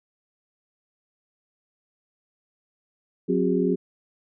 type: tone cluster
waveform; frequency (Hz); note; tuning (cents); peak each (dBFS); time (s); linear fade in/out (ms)
sine; 182.5 / 263 / 365.9 / 406.5; F#3 / C4 / F#4 / G#4; -24 / +9 / -19 / -37; -25; 3.28-3.76; 20
effects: none